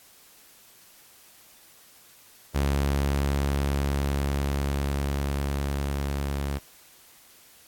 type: tone with level ramp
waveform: sawtooth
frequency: 70.1 Hz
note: C#2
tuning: 20 cents sharp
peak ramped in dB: -18 to -23 dBFS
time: 2.54-6.59 s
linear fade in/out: 20 ms
effects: white hiss -54 dBFS RMS until 7.67 s + AAC 64 kbps